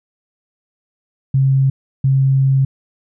sine tone pair in turn, 134.7 / 134.7 Hz, C#3 / C#3, -49 / -49 cents, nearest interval unison, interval 0 cents, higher neither, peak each -10 dBFS, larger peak neither, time 1.34-1.7 / 2.04-2.65 s, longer second, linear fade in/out 5 ms, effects none

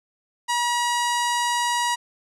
sawtooth tone with low-pass filter, 960 Hz, B5, 49 cents flat, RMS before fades -23 dBFS, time 0.48-1.96 s, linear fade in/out 20 ms, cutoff 8500 Hz, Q 1.4, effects none

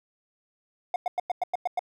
triangle tone bursts, 720 Hz, F#5, 47 cents flat, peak -21 dBFS, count 8, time 0.94-1.793 s, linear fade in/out 2 ms, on 20 ms, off 99 ms, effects none

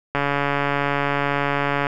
click train, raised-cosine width 0.5 ms, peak -6 dBFS, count 245, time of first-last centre 0.15-1.868 s, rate 142 Hz, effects none

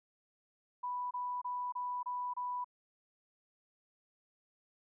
sine tone bursts, 987.8 Hz, B5, in tune, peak -35 dBFS, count 6, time 0.83-2.645 s, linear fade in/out 10 ms, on 280 ms, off 27 ms, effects none

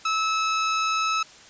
sawtooth tone, 1300 Hz, E6, 24 cents flat, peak -18 dBFS, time 0.05-1.23 s, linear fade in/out 5 ms, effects white hiss -48 dBFS RMS until 1.49 s + resampled to 16000 Hz

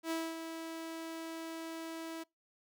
sawtooth tone with ADSR envelope, 326.5 Hz, E4, 17 cents flat, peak -29 dBFS, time 0.03-2.24 s, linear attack 77 ms, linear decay 240 ms, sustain -8 dB, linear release 16 ms, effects noise-tail reverb RT60 0.2 s tail -25 dB re dry

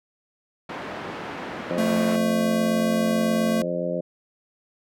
pink band-pass noise, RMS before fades -34 dBFS, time 0.69-2.16 s, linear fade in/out 5 ms, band 220 to 2000 Hz, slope 12 dB/octave
harmonic tone, 87.31 Hz, F2, in tune, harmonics 2 / 3 / 4 / 5 / 6 / 7, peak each -30 / -35 / -33 / -37 / -28 / -29 dBFS, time 1.7-4.01 s, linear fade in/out 10 ms
square tone with pitch glide, 221.8 to 223.2 Hz, A3 to A3, +14 to +25 cents, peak -22 dBFS, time 1.78-3.62 s, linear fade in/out 2 ms, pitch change +11 cents, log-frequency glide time 1.89-2.61 s
effects none

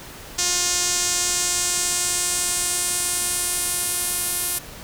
sawtooth tone with band-pass filter sweep, 355.4 Hz, F4, 30 cents sharp, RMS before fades -23 dBFS, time 0.38-4.59 s, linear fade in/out 10 ms, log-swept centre 6500 to 11000 Hz, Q 2.3, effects pink hiss -39 dBFS RMS until 4.83 s

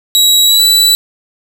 sawtooth tone with pitch glide, 3870 to 3954 Hz, B7 to B7, -36 to +1 cents, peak -3 dBFS, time 0.15-0.95 s, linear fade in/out 0 ms, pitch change +37 cents, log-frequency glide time 0.44-0.62 s, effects 7-bit

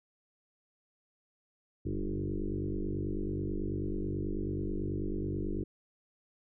sine tone with frequency modulation, 146.3 Hz, D3, 6 cents flat, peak -31 dBFS, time 1.85-5.64 s, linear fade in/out 10 ms, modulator 49.2 Hz, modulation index 4.9, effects none

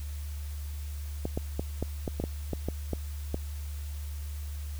clicks, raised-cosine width 2 ms, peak -17 dBFS, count 11, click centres 1.254 / 1.375 / 1.595 / 1.826 / 2.078 / 2.2 / 2.239 / 2.533 / 2.686 / 2.933 / 3.344 s, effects added 73 Hz sine -34 dBFS peak until 4.79 s + white hiss -51 dBFS RMS until 4.79 s

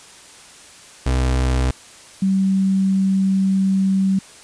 35% pulse / sine tone pair in turn, 64 / 192.12 Hz, C2 / G3, -38 / -35 cents, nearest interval octave + perfect fifth, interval 1903 cents, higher second, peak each -14 dBFS, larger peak neither, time 1.06-1.71 / 2.22-4.19 s, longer second, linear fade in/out 5 ms, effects white hiss -43 dBFS RMS until 4.43 s + resampled to 22050 Hz

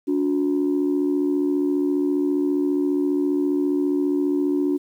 sine tone pair together, 287.7 / 362.5 Hz, D4 / F#4, -36 / -35 cents, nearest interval major third, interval 401 cents, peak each -19 / -22 dBFS, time 0.07-4.78 s, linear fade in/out 20 ms, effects tanh soft clip ceiling -13 dBFS + 9-bit

